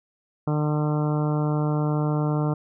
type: harmonic tone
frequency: 150.4 Hz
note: D3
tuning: 42 cents sharp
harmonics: 1 / 2 / 3 / 4 / 5 / 6 / 7 / 8 / 9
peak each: -22 / -28 / -32 / -34 / -36 / -38 / -39 / -40 / -41 dBFS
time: 0.47-2.54 s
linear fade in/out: 5 ms
effects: none